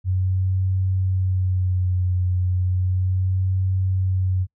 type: tone with vibrato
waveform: sine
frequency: 92.5 Hz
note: F#2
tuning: in tune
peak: -18 dBFS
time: 0.04-4.47 s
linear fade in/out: 50 ms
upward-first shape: sine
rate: 0.34 Hz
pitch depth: 31 cents each way
effects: noise-tail reverb RT60 0.1 s tail -23 dB re dry